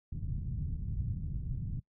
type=low-pass noise; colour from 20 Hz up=white; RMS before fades=-36 dBFS; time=0.12-1.8 s; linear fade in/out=10 ms; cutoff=140 Hz; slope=24 dB/octave; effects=noise-tail reverb RT60 0.1 s tail -21 dB re dry